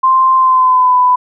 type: tone with pitch glide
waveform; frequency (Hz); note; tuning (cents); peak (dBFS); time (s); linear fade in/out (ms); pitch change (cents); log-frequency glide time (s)
sine; 1046 to 998.2; C6 to B5; -1 to +18; -6; 0.03-1.16; 10; -81; 0.36-0.97
effects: none